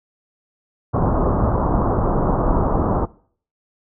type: low-pass noise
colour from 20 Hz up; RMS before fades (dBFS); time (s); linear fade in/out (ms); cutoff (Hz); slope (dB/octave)
pink; -18; 0.93-3.06; 20; 1200; 48
effects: noise-tail reverb RT60 0.5 s tail -21 dB re dry